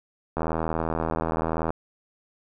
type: click train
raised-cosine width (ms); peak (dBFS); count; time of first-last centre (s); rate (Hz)
1; -12; 109; 0.37-1.705; 80.9
effects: none